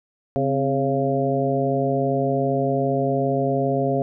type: harmonic tone with a mistuned harmonic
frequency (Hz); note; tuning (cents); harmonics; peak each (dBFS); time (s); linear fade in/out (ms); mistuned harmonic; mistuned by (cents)
137.5; C#3; -14; 1 / 2 / 3 / 4 / 5; -25 / -25 / -25 / -25 / -25; 0.36-4.02; 0; 2; -66
effects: none